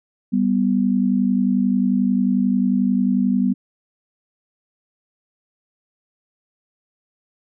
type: tone pair together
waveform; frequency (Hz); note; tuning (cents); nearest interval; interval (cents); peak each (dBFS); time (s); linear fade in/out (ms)
sine; 195.67 / 246.9; G3 / B3; -3 / 0; major third; 403; -18; 0.32-3.54; 20
effects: none